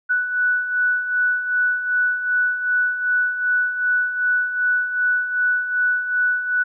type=beating tone pair; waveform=sine; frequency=1480 / 1482.6 Hz; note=F#6 / F#6; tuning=0 / +3 cents; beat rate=2.6 Hz; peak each=-25 / -18 dBFS; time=0.09-6.64 s; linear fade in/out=20 ms; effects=none